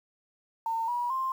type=tone with pitch steps; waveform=sine; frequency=907 / 966 / 1052 Hz; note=A#5 / B5 / C6; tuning=-48 / -39 / +9 cents; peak=-27 dBFS; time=0.66-1.32 s; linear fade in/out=2 ms; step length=220 ms; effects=9-bit